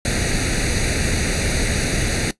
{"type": "noise with comb filter", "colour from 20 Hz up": "pink", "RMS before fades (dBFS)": -20, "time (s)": [0.05, 2.31], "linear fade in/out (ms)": 2, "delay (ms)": 0.47, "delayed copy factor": 0.8, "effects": ["noise-tail reverb RT60 0.1 s tail -17 dB re dry", "resampled to 24000 Hz"]}